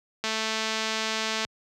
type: click train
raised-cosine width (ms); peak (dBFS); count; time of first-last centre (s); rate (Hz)
0.2; -11; 267; 0.24-1.449; 220
effects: high-pass 80 Hz 12 dB/octave